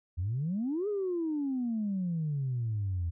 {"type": "exponential two-way sweep", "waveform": "sine", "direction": "up then down", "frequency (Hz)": [81.9, 424.8, 81.9], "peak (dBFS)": -28, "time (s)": [0.17, 3.11], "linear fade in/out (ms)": 20, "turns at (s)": 0.88, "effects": ["tanh soft clip ceiling -25 dBFS"]}